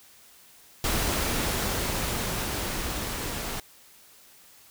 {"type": "noise with level ramp", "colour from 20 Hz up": "pink", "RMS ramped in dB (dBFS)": [-26, -33], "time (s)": [0.84, 3.6], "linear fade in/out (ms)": 2, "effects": ["white hiss -54 dBFS RMS until 4.7 s"]}